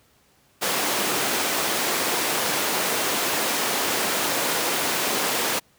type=high-pass noise; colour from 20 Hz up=pink; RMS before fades=-24 dBFS; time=0.61-5.6 s; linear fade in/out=20 ms; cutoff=330 Hz; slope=12 dB/octave; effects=pink hiss -60 dBFS RMS until 5.78 s + high-pass 60 Hz 12 dB/octave